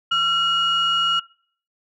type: tone pair together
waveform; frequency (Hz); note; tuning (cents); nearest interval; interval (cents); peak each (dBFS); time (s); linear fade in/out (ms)
sine; 1363 / 2886; F6 / F#7; -43 / -44; octave + minor second; 1299; -18; 0.11-1.2; 10
effects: noise-tail reverb RT60 0.5 s tail -23 dB re dry + tanh soft clip ceiling -12 dBFS